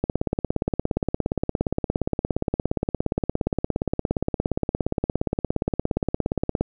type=click train; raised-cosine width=2 ms; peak=-8 dBFS; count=114; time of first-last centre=0.04-6.61 s; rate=17.2 Hz; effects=none